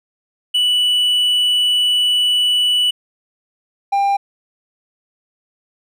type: tone pair in turn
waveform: triangle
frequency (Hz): 2960 / 796.8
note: F#7 / G5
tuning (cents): 0 / +28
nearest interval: octave + major seventh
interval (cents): 2272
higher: first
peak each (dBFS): -11 / -11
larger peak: neither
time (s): 0.54-2.91 / 3.92-4.17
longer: first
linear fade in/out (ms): 10
effects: none